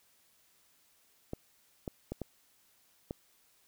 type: clicks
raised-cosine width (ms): 2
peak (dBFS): -23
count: 5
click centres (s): 1.334 / 1.878 / 2.12 / 2.217 / 3.109
effects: white hiss -68 dBFS RMS until 3.67 s